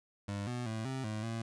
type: tone with pitch steps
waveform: 25% pulse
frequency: 100.8 / 122.7 / 110.8 / 132.2 / 107.9 / 114 Hz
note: G2 / B2 / A2 / C3 / A2 / A#2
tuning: +49 / -11 / +13 / +18 / -33 / -38 cents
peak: -32 dBFS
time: 0.28-1.42 s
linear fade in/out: 5 ms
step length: 190 ms
effects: resampled to 22050 Hz + 12-bit